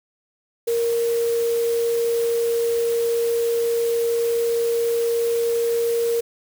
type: tone in noise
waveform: sine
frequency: 466.2 Hz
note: A#4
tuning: in tune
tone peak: -18 dBFS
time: 0.67-6.21 s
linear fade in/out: 10 ms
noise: white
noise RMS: -35 dBFS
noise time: 0.67-6.21 s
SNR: +14 dB
effects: none